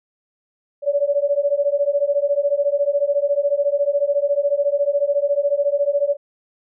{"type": "beating tone pair", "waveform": "sine", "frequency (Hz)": [564, 578], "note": ["C#5", "D5"], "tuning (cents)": [30, -28], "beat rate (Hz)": 14, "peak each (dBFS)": -19, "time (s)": [0.82, 6.17], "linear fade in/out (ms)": 50, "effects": []}